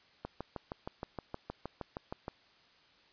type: click train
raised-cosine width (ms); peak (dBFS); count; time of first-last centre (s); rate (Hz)
1; -24; 14; 0.25-2.281; 6.4
effects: white hiss -64 dBFS RMS until 3.12 s + resampled to 11025 Hz